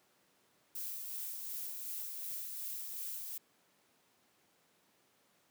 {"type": "noise with tremolo", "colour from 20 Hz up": "violet", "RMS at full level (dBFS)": -41, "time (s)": [0.75, 3.38], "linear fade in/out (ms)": 5, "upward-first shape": "sine", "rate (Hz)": 2.7, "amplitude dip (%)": 30, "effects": ["pink hiss -71 dBFS RMS until 5.5 s", "high-pass 200 Hz 12 dB/octave"]}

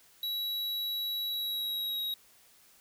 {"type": "tone with pitch glide", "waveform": "square", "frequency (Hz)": [3900, 3815], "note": ["B7", "A#7"], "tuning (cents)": [-23, 39], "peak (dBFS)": -32, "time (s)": [0.23, 2.14], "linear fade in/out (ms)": 2, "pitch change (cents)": -38, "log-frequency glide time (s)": [1.27, 2.03], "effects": ["white hiss -61 dBFS RMS until 2.8 s"]}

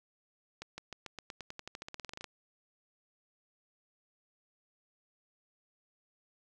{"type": "accelerating click train", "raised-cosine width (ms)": 0.2, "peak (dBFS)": -25, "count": 21, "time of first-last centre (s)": [0.62, 2.243], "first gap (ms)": 160, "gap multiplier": 0.92, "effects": []}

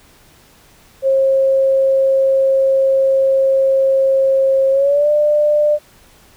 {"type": "tone with pitch glide", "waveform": "sine", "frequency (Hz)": [537, 595.8], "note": ["C5", "D5"], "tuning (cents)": [45, 25], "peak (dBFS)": -10, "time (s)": [1.02, 5.79], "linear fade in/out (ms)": 50, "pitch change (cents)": 180, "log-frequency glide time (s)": [4.71, 5.09], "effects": ["pink hiss -48 dBFS RMS until 6.36 s"]}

